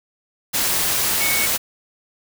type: tone in noise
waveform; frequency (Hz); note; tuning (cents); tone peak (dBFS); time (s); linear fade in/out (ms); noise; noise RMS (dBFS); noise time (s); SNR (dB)
sine; 2217; C#7; 0; -22; 1.2-1.47; 20; white; -20; 0.53-1.58; -5
effects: none